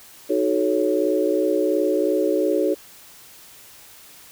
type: chord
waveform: sine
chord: D# half-diminished seventh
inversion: none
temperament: equal with one note detuned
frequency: 311.1 / 370 / 432.9 / 554.4 Hz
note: D#4 / F#4 / A4 / C#5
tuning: 0 / 0 / -28 / 0 cents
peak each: -23 dBFS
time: 0.29-2.75 s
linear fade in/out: 20 ms
effects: white hiss -46 dBFS RMS until 4.31 s